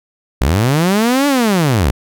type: linear two-way sweep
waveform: sawtooth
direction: up then down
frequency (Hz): 55 to 291.7 to 55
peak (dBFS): -7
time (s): 0.41-1.91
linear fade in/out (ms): 5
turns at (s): 1.27
effects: none